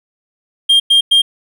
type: tone bursts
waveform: triangle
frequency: 3208 Hz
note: G7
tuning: 39 cents sharp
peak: -5 dBFS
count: 3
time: 0.69-1.22 s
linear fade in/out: 10 ms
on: 110 ms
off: 100 ms
effects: none